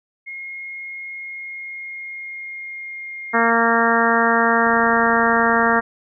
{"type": "tone with pitch glide", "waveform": "sine", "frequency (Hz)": [2149, 2127], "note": ["C7", "C7"], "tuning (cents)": [46, 28], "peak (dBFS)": -29, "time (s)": [0.26, 3.51], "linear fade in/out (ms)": 20, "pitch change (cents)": -18, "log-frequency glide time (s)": [1.13, 3.12]}
{"type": "harmonic tone", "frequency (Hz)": 230.7, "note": "A#3", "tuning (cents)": -18, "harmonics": [1, 2, 3, 4, 5, 6, 7, 8], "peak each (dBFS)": [-22, -22, -22, -22, -22, -22, -22, -22], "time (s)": [3.33, 5.81], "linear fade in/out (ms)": 20}
{"type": "click train", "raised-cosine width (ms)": 3, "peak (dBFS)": -28, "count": 35, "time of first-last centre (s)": [4.67, 5.796], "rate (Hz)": 30.2}
{"effects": []}